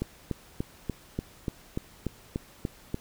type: click train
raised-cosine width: 3 ms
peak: -16 dBFS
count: 11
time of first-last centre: 0.02-2.944 s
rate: 3.42 Hz
effects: pink hiss -54 dBFS RMS until 3 s